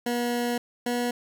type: tone pair in turn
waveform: 20% pulse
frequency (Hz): 240.6 / 242.3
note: B3 / B3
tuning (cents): -45 / -33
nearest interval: unison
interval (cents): 12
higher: second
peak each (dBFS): -20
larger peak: neither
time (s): 0.06-0.58 / 0.86-1.11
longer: first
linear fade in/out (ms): 5
effects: none